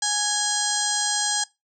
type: harmonic tone with a mistuned harmonic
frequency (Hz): 830.6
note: G#5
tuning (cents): 0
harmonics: 1 / 2 / 4 / 5 / 6 / 7 / 8 / 9 / 10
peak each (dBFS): -30 / -30 / -30 / -30 / -30 / -30 / -30 / -30 / -30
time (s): 0.02-1.44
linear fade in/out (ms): 5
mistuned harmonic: 4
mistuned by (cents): -45
effects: noise-tail reverb RT60 0.2 s tail -21 dB re dry